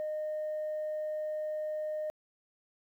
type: tone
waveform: sine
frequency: 614 Hz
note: D#5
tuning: 23 cents flat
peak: -31 dBFS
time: 0-2.1 s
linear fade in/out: 0 ms
effects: tanh soft clip ceiling -30 dBFS + 11-bit